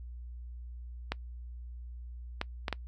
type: clicks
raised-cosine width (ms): 0.3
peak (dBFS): -15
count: 4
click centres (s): 1.12 / 2.414 / 2.682 / 2.727
effects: noise-tail reverb RT60 0.1 s tail -24 dB re dry + added 60 Hz sine -41 dBFS peak until 2.87 s